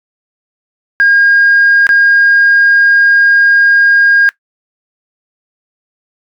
sine tone with dropouts, 1620 Hz, G#6, 43 cents flat, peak -3 dBFS, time 1-4.29 s, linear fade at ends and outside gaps 0 ms, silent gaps 1.868-1.891 s, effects noise-tail reverb RT60 0.1 s tail -20 dB re dry + tanh soft clip ceiling -1 dBFS

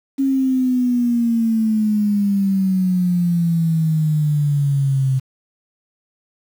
sine exponential sweep, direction down, 273.5 to 130.81 Hz, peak -14 dBFS, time 0.18-5.2 s, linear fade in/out 20 ms, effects 7-bit

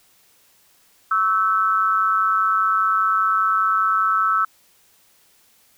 sine tone with amplitude modulation, 1315 Hz, E6, 5 cents flat, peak -12 dBFS, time 1.11-4.45 s, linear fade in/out 5 ms, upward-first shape sine, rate 195 Hz, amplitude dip 80%, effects white hiss -57 dBFS RMS until 5.77 s

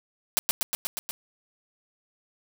white noise with echo, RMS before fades -22 dBFS, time 0.37-0.39 s, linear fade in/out 0 ms, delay 120 ms, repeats 6, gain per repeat -2 dB, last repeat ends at 1.11 s, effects none

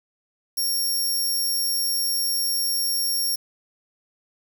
15% pulse tone, 5530 Hz, F8, 18 cents flat, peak -16 dBFS, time 0.57-3.36 s, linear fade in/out 10 ms, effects 7-bit

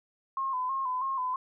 sine tone with vibrato, 1042 Hz, C6, 7 cents flat, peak -28 dBFS, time 0.37-1.36 s, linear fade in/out 2 ms, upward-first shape square, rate 3.1 Hz, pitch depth 53 cents each way, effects none

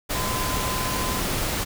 sine tone in noise, 1024 Hz, C6, 38 cents flat, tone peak -30 dBFS, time 0.14-1.21 s, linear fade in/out 20 ms, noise pink, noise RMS -26 dBFS, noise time 0.09-1.65 s, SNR -7 dB, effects none

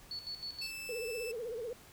sine tone with tremolo, 4430 Hz, C#8, 2 cents flat, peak -38 dBFS, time 0.11-0.71 s, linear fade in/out 2 ms, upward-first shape square, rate 6.3 Hz, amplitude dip 70%
sawtooth tone, 2637 Hz, E7, in tune, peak -38 dBFS, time 0.61-1.32 s, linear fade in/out 10 ms
sine tone with vibrato, 466.2 Hz, A#4, in tune, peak -37 dBFS, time 0.89-1.73 s, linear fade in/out 2 ms, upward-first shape triangle, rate 16 Hz, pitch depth 150 cents each way
effects pink hiss -57 dBFS RMS until 1.92 s

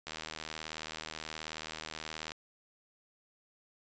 click train, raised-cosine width 0.2 ms, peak -22 dBFS, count 178, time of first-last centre 0.07-2.319 s, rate 78.7 Hz, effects resampled to 16000 Hz

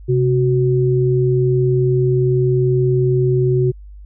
sine tone pair together, 130.81 / 370 Hz, C3 / F#4, 0 / 0 cents, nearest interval octave + tritone, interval 1800 cents, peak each -14 / -16 dBFS, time 0.08-3.72 s, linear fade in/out 20 ms, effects added 50 Hz sine -34 dBFS peak until 4.05 s

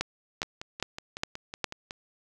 two click trains, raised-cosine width 0.2 ms, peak -10 / -20 dBFS, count 5 / 9, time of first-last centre 0.01-1.643 / 0.43-1.909 s, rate 2.45 / 5.41 Hz, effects none

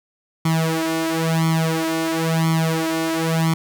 sawtooth tone with flanger, 162.3 Hz, E3, 27 cents flat, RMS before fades -20 dBFS, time 0.45-3.54 s, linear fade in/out 5 ms, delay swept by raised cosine 0.91 to 3.41 ms, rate 0.98 Hz, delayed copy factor +0.95, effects 9-bit

